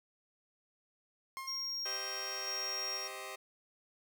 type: tone with exponential decay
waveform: 30% pulse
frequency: 1066 Hz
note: C6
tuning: 32 cents sharp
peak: -36 dBFS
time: 1.37-1.97 s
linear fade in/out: 0 ms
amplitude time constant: 130 ms
type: tone with tremolo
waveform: triangle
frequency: 5580 Hz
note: F8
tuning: 2 cents flat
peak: -35 dBFS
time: 1.47-3.08 s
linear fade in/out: 10 ms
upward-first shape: square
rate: 1 Hz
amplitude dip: 30%
type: chord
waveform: 10% pulse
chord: C minor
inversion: second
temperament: just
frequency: 392.4 / 523.3 / 627.9 Hz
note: G4 / C5 / Eb5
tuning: +2 / 0 / +16 cents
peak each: -38 dBFS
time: 1.85-3.36 s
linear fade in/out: 10 ms
effects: none